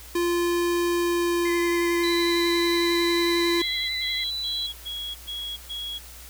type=tone with pitch glide; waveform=square; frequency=346.7 to 342.9 Hz; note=F4 to F4; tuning=-13 to -32 cents; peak=-22 dBFS; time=0.15-3.62 s; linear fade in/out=5 ms; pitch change=-19 cents; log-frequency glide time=0.95-2.23 s
type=tone with vibrato; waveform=sine; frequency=2052 Hz; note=C7; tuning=34 cents flat; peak=-30 dBFS; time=1.45-4.24 s; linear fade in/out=5 ms; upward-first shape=triangle; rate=11 Hz; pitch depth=42 cents each way
type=tone; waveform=sine; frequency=3972 Hz; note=B7; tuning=9 cents sharp; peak=-27 dBFS; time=2.03-4.67 s; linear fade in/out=10 ms
type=tone bursts; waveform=sine; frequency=3322 Hz; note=G#7; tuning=in tune; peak=-30 dBFS; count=6; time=3.59-5.99 s; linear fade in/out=20 ms; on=300 ms; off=120 ms
effects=added 60 Hz sine -45 dBFS peak until 6.29 s + white hiss -45 dBFS RMS until 6.29 s